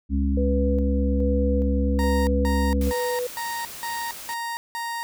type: harmonic tone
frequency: 69.1 Hz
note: C#2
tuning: 5 cents flat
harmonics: 1 / 3 / 4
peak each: -21 / -26 / -27 dBFS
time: 0.09-2.93 s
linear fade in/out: 50 ms
type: tone with tremolo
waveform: sine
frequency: 493.9 Hz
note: B4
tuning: in tune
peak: -24 dBFS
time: 0.37-3.27 s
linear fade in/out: 5 ms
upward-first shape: square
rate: 1.2 Hz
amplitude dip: 40%
type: tone bursts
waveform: 30% pulse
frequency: 932.3 Hz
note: A#5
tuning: in tune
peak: -25 dBFS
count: 7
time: 1.99-5.03 s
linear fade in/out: 0 ms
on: 280 ms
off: 180 ms
type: noise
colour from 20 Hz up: white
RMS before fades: -38 dBFS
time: 2.81-4.34 s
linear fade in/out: 2 ms
effects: none